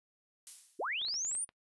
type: noise with exponential decay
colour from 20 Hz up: violet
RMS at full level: -40 dBFS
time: 0.47-0.98 s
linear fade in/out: 0 ms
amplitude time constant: 110 ms
type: linear sweep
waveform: sine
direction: up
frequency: 260 to 9520 Hz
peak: -33 dBFS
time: 0.79-1.45 s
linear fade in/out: 10 ms
type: clicks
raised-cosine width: 0.3 ms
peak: -36 dBFS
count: 8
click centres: 1.015 / 1.05 / 1.084 / 1.142 / 1.249 / 1.314 / 1.351 / 1.491 s
effects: noise-tail reverb RT60 0.1 s tail -22 dB re dry + resampled to 24000 Hz